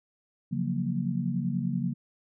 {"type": "chord", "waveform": "sine", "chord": "Gb major seventh", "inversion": "second", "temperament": "equal", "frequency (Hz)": [138.59, 174.61, 185, 233.1], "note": ["Db3", "F3", "Gb3", "Bb3"], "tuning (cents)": [0, 0, 0, 0], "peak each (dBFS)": -32, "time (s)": [0.51, 1.94], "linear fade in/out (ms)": 20, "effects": []}